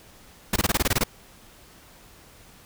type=noise bursts; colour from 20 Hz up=pink; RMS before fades=-21 dBFS; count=10; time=0.53-1.038 s; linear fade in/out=5 ms; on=31 ms; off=22 ms; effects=pink hiss -51 dBFS RMS until 2.65 s